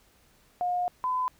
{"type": "tone pair in turn", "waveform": "sine", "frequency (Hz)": [715, 1011.2], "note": ["F5", "B5"], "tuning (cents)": [41, 41], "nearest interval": "tritone", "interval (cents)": 600, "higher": "second", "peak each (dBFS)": -25, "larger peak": "neither", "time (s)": [[0.61, 0.88], [1.04, 1.28]], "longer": "first", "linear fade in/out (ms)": 0, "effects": ["pink hiss -62 dBFS RMS until 1.39 s"]}